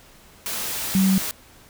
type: tone in noise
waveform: sine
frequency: 191.3 Hz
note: G3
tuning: 42 cents flat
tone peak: -15 dBFS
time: 0.95-1.18 s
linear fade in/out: 0 ms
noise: white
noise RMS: -28 dBFS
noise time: 0.46-1.31 s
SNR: +10 dB
effects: pink hiss -50 dBFS RMS until 1.69 s